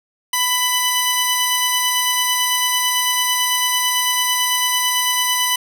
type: tone pair together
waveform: 15% pulse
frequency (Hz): 995 / 2994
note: B5 / F#7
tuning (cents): +13 / +20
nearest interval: octave + perfect fifth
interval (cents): 1907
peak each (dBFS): -12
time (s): 0.33-5.56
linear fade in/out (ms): 5
effects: none